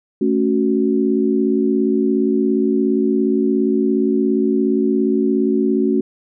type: chord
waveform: sine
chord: F# minor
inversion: first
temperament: equal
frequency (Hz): 220 / 277.2 / 370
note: A3 / C#4 / F#4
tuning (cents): 0 / 0 / 0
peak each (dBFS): -18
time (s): 0.21-6.01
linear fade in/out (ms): 5
effects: none